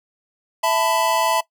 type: chord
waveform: square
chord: E suspended fourth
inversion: none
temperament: equal with one note detuned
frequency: 659.3 / 880 / 1001.6 Hz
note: E5 / A5 / B5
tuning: 0 / 0 / +24 cents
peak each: -22 dBFS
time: 0.63-1.41 s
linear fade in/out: 10 ms
effects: noise-tail reverb RT60 0.1 s tail -19 dB re dry